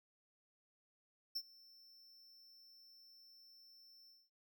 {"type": "tone with ADSR envelope", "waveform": "square", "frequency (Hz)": 5370, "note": "E8", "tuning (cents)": 31, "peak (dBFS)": -37, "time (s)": [1.35, 4.3], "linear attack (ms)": 12, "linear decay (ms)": 57, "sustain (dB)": -24, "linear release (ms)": 220, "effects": []}